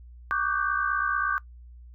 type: tone cluster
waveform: sine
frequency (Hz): 1134 / 1190 / 1500 / 1569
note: C#6 / D6 / F#6 / G6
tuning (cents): +39 / +22 / +23 / +1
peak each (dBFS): -29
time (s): 0.31-1.38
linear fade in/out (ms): 0
effects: noise-tail reverb RT60 0.1 s tail -20 dB re dry + added 60 Hz sine -44 dBFS peak until 1.94 s